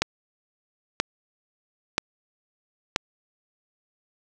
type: click train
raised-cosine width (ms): 0.2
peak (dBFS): -3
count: 4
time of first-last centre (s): 0.02-2.961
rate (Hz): 1.02
effects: none